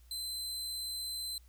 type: tone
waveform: sawtooth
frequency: 4069 Hz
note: C8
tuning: 49 cents flat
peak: -34 dBFS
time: 0.11-1.38 s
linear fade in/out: 2 ms
effects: added 60 Hz sine -56 dBFS peak until 1.48 s + white hiss -69 dBFS RMS until 1.48 s